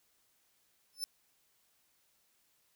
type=tone with exponential growth; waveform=sawtooth; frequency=5274 Hz; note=E8; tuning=in tune; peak=-28 dBFS; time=0.93-1.04 s; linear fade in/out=0 ms; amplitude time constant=22 ms; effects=white hiss -73 dBFS RMS until 2.75 s